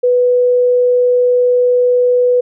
sine tone, 493.9 Hz, B4, in tune, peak -8 dBFS, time 0.03-2.41 s, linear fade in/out 10 ms, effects none

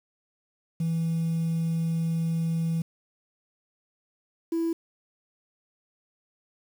sine tone pair in turn, 164.6 / 331.4 Hz, E3 / E4, -2 / +9 cents, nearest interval octave, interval 1211 cents, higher second, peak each -22 dBFS, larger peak neither, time 0.8-2.82 / 4.52-4.73 s, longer first, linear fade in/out 5 ms, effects tanh soft clip ceiling -22 dBFS + 8-bit

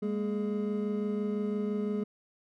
triangle tone cluster, 204.4 / 230.3 / 419.7 Hz, G#3 / A#3 / G#4, -27 / -21 / +18 cents, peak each -29 / -36 / -32 dBFS, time 0.02-2.04 s, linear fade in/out 10 ms, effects none

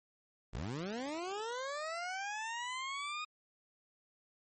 20% pulse linear sweep, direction up, 43.65 to 1244.5 Hz, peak -33 dBFS, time 0.53-3.25 s, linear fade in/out 10 ms, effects MP3 32 kbps

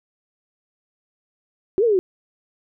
sine exponential two-way sweep, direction up then down, 355.2 to 489.7 to 355.2 Hz, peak -14 dBFS, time 1.78-1.99 s, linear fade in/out 0 ms, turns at 1.84 s, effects none

